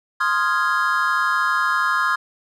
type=chord; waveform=triangle; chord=F minor seventh; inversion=second; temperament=equal; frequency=1046.5 / 1244.5 / 1396.9 / 1661.2 Hz; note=C6 / Eb6 / F6 / Ab6; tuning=0 / 0 / 0 / 0 cents; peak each=-21 dBFS; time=0.2-2.16 s; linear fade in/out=10 ms; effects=none